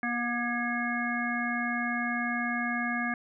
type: harmonic tone with a mistuned harmonic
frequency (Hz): 240.3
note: B3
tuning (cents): -47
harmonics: 1 / 3 / 5 / 7 / 9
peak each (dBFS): -32 / -36 / -38 / -32 / -36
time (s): 0.03-3.14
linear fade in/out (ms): 2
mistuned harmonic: 7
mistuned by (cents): -21
effects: none